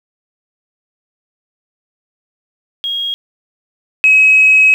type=tone pair in turn; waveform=sine; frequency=3274 / 2553 Hz; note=G#7 / D#7; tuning=-25 / +44 cents; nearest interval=major third; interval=431 cents; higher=first; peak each=-16 / -4 dBFS; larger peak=second; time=2.84-3.14 / 4.04-4.74 s; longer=second; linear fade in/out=0 ms; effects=tanh soft clip ceiling 0 dBFS + 7-bit